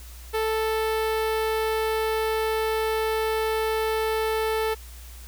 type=tone with notch filter; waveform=sawtooth; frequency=440 Hz; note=A4; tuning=in tune; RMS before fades=-25 dBFS; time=0.33-4.75 s; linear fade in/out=20 ms; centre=6900 Hz; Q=0.91; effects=added 60 Hz sine -40 dBFS peak until 5.27 s + white hiss -48 dBFS RMS until 5.27 s